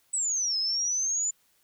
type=exponential two-way sweep; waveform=sine; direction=down then up; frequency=8130 to 5080 to 7110 Hz; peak=-25 dBFS; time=0.13-1.31 s; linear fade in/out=10 ms; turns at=0.58 s; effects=white hiss -67 dBFS RMS until 1.63 s